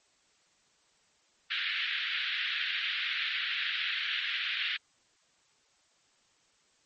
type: band-pass noise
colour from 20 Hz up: white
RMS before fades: -33 dBFS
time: 1.5-4.77 s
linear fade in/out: 10 ms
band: 1500 to 3700 Hz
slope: 48 dB/octave
effects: white hiss -68 dBFS RMS until 6.85 s + MP3 32 kbps